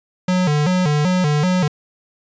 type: tone with vibrato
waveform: square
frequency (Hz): 164.81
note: E3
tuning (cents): 0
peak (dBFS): -15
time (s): 0.28-1.68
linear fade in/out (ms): 5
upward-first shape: square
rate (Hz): 2.6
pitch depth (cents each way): 180
effects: resampled to 16000 Hz